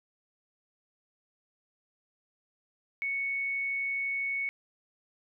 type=tone; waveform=sine; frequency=2217 Hz; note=C#7; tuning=in tune; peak=-29 dBFS; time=3.02-4.49 s; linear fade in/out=0 ms; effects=none